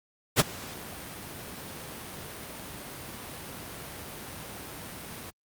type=noise with ADSR envelope; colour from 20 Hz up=pink; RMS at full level=-18 dBFS; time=0.36-5.31 s; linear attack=38 ms; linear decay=25 ms; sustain=-22 dB; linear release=16 ms; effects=high-pass 80 Hz 12 dB/octave + Opus 48 kbps